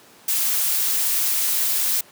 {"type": "noise", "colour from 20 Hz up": "blue", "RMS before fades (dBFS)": -21, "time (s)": [0.28, 2.01], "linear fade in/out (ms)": 5, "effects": ["pink hiss -49 dBFS RMS until 2.11 s", "high-pass 200 Hz 12 dB/octave"]}